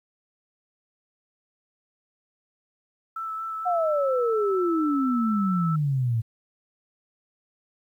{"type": "tone with vibrato", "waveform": "sine", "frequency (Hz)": 1318.5, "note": "E6", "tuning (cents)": 0, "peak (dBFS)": -29, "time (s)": [3.16, 5.76], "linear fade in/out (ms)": 5, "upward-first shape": "sine", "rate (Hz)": 4.3, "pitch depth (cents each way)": 15}
{"type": "exponential sweep", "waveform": "sine", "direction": "down", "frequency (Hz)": [737, 110], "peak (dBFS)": -21, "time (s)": [3.65, 6.22], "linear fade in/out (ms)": 20}
{"effects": ["10-bit"]}